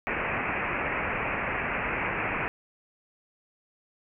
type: low-pass noise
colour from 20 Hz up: white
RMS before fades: -30 dBFS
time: 0.07-2.48 s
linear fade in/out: 0 ms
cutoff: 2600 Hz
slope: 96 dB/octave
effects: none